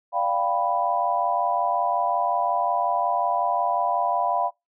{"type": "chord", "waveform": "sine", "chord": "G dominant seventh", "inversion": "second", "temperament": "equal", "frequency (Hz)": [587.3, 698.5, 784, 987.8], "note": ["D5", "F5", "G5", "B5"], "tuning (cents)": [0, 0, 0, 0], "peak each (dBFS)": [-30, -24, -27, -25], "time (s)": [0.12, 4.51], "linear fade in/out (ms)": 50, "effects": ["noise-tail reverb RT60 0.2 s tail -24 dB re dry"]}